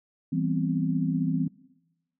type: chord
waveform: sine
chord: C major seventh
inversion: first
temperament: equal with one note detuned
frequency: 164.81 / 196 / 246.9 / 262.4 Hz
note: E3 / G3 / B3 / C4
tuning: 0 / 0 / 0 / +5 cents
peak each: -27 / -32 / -32 / -28 dBFS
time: 0.32-1.48 s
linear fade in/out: 10 ms
effects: noise-tail reverb RT60 1.0 s tail -22 dB re dry